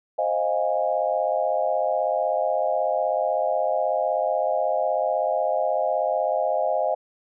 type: chord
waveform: sine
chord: F minor seventh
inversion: second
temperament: equal with one note detuned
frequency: 523.3 / 622.3 / 698.5 / 823.9 Hz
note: C5 / Eb5 / F5 / Ab5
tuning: 0 / 0 / 0 / -14 cents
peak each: -27 / -24 / -26 / -28 dBFS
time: 0.18-6.95 s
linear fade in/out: 10 ms
effects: none